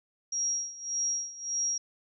sine tone with tremolo, 5650 Hz, F8, 19 cents sharp, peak -26 dBFS, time 0.32-1.78 s, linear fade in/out 5 ms, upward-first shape sine, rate 1.7 Hz, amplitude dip 85%, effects none

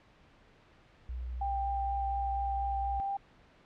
sine tone, 61.4 Hz, B1, 9 cents flat, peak -35 dBFS, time 1.09-3 s, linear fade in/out 0 ms
sine tone with vibrato, 791 Hz, G5, 15 cents sharp, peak -31 dBFS, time 1.41-3.17 s, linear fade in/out 5 ms, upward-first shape sine, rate 4.2 Hz, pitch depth 8 cents each way
effects pink hiss -61 dBFS RMS until 3.65 s + low-pass 3000 Hz 12 dB/octave

